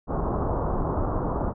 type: low-pass noise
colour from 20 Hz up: pink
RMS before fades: -26 dBFS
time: 0.07-1.54 s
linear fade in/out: 50 ms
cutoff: 1200 Hz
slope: 48 dB/octave
effects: none